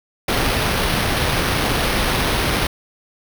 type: noise with sample-and-hold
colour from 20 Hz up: pink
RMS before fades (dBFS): -19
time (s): 0.28-2.67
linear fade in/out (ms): 5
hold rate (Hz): 7350
effects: none